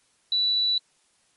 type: tone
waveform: sine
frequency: 3951 Hz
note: B7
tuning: in tune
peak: -20 dBFS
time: 0.32-0.78 s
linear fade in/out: 2 ms
effects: white hiss -65 dBFS RMS until 1.36 s + MP3 48 kbps